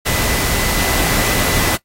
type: tone in noise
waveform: sine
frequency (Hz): 2002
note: B6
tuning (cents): +23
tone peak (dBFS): -26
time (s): 0.05-1.77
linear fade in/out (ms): 20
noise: pink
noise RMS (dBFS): -17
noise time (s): 0.05-1.77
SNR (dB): -12
effects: noise-tail reverb RT60 0.1 s tail -18 dB re dry + AAC 48 kbps